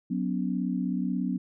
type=chord; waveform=sine; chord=F# suspended fourth; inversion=none; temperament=equal with one note detuned; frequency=185 / 246.9 / 283.5 Hz; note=F#3 / B3 / C#4; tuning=0 / 0 / +39 cents; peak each=-29 / -30 / -33 dBFS; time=0.1-1.38 s; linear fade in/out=10 ms; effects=none